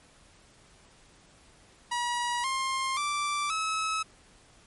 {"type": "tone with pitch steps", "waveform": "sawtooth", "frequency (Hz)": [962, 1061.3, 1170.8, 1291.6], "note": ["B5", "C6", "D6", "E6"], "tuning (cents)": [-46, 24, -6, -36], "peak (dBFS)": -24, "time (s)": [1.91, 4.03], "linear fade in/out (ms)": 10, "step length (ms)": 530, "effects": ["pink hiss -58 dBFS RMS until 4.66 s", "MP3 48 kbps"]}